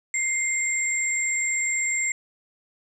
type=tone pair together; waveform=sine; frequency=2100 / 7484 Hz; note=C7 / A#8; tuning=+6 / +6 cents; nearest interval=octave + minor seventh; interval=2200 cents; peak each=-25 dBFS; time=0.14-2.12 s; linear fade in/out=2 ms; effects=none